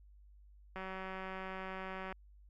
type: click train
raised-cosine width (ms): 0.5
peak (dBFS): -29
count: 259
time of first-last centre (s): 0.76-2.125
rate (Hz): 189
effects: added 50 Hz sine -57 dBFS peak until 2.49 s